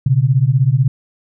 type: beating tone pair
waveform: sine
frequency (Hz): 123.47 / 139.47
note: B2 / C#3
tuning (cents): 0 / +11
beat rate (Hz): 16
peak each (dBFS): -13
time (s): 0.06-0.88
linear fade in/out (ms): 5
effects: none